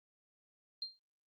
sine tone with exponential decay, 4186 Hz, C8, in tune, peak -34 dBFS, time 0.82-0.99 s, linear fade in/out 2 ms, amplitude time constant 35 ms, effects Opus 24 kbps

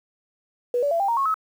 sine tone with pitch steps, 487.6 / 573.2 / 673.8 / 792.1 / 931.2 / 1094.6 / 1286.8 Hz, B4 / D5 / E5 / G5 / A#5 / C#6 / E6, -22 / -42 / +38 / +18 / -2 / -22 / -42 cents, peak -19 dBFS, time 0.74-1.342 s, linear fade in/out 2 ms, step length 86 ms, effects 8-bit

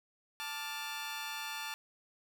15% pulse chord, D minor, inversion second, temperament just, 881 / 1174.7 / 1409.6 Hz, A5 / D6 / F6, +2 / 0 / +16 cents, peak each -35 / -39 / -38 dBFS, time 0.4-1.74 s, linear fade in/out 0 ms, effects none

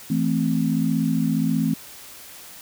sine chord, A minor, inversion second, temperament equal, 164.81 / 220 / 261.6 Hz, E3 / A3 / C4, 0 / 0 / 0 cents, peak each -23 dBFS, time 0.1-1.74 s, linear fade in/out 5 ms, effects white hiss -42 dBFS RMS until 2.61 s

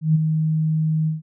sine tone with ADSR envelope, 157.2 Hz, D#3, 18 cents sharp, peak -11 dBFS, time 0.01-1.22 s, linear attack 140 ms, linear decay 18 ms, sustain -6 dB, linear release 150 ms, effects none

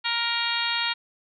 harmonic tone with a mistuned harmonic, 468.6 Hz, A#4, 9 cents sharp, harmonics 2 / 3 / 4 / 5 / 6 / 7 / 8 / 9, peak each -32 / -32 / -32 / -32 / -32 / -32 / -32 / -32 dBFS, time 0.04-0.94 s, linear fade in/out 20 ms, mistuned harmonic 9, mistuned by +19 cents, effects none

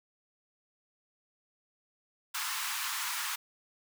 pink high-pass noise, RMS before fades -35 dBFS, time 2.34-3.36 s, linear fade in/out 10 ms, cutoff 940 Hz, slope 48 dB/octave, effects none

